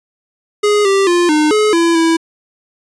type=tone with pitch steps; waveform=square; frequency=415.5 / 392 / 349.3 / 304.3 / 425.6 / 336 / 328.7 Hz; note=G#4 / G4 / F4 / D#4 / G#4 / E4 / E4; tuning=+1 / 0 / 0 / -38 / +42 / +33 / -5 cents; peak=-10 dBFS; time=0.63-2.17 s; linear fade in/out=10 ms; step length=220 ms; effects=resampled to 22050 Hz